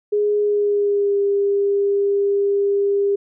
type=tone with pitch glide; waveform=sine; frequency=415.3 to 401.2 Hz; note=G#4 to G4; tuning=0 to +40 cents; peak=-15 dBFS; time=0.12-3.16 s; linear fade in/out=10 ms; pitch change=-60 cents; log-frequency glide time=0.4-1.19 s; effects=none